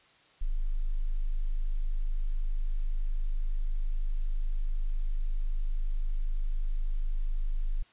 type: tone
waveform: sine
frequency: 25.96 Hz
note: G#0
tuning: in tune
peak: -25 dBFS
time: 0.41-7.83 s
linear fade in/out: 10 ms
effects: white hiss -61 dBFS RMS until 7.92 s + resampled to 8000 Hz